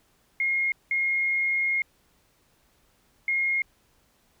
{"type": "tone bursts at uneven times", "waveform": "sine", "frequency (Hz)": 2145, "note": "C7", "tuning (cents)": 42, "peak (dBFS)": -22, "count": 3, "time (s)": [[0.4, 0.72], [0.91, 1.82], [3.28, 3.62]], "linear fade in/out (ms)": 2, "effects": ["pink hiss -65 dBFS RMS until 4.4 s"]}